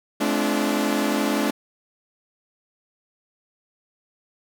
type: tone cluster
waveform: sawtooth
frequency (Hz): 213.8 / 259.2 / 290.8 / 341.7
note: A3 / C4 / D4 / F4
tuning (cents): -49 / -16 / -17 / -38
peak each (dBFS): -21 / -24 / -20 / -26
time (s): 0.2-1.51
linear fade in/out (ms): 10
effects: none